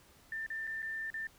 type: tone with dropouts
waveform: sine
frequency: 1787 Hz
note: A6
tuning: 26 cents sharp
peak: -36 dBFS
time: 0.32-1.27 s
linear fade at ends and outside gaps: 2 ms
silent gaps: 0.464-0.502 / 0.67-0.674 / 0.821-0.827 / 1.103-1.141 s
effects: pink hiss -62 dBFS RMS until 1.38 s